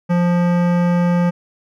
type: tone with hard clipping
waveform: sine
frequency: 175 Hz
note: F3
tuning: 4 cents sharp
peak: -15 dBFS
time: 0.09-1.31 s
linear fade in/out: 20 ms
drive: 17 dB
effects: none